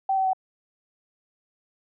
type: tone with pitch steps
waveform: sine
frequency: 773 / 764.1 / 755.3 Hz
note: G5 / G5 / F#5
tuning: -24 / -44 / +35 cents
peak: -20 dBFS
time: 0.09-0.333 s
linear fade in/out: 5 ms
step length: 81 ms
effects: none